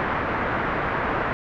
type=low-pass noise; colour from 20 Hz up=white; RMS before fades=-25 dBFS; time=0-1.33 s; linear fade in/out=0 ms; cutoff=1700 Hz; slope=24 dB/octave; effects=none